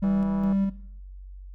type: tone with tremolo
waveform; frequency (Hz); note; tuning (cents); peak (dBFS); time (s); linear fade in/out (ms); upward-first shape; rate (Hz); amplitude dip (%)
triangle; 196; G3; 0; -19; 0.02-0.7; 10; square; 2.4; 30
type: click train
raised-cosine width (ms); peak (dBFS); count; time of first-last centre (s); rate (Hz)
1; -24; 80; 0.04-0.525; 163
effects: noise-tail reverb RT60 0.7 s tail -19 dB re dry + added 47 Hz sine -39 dBFS peak until 1.54 s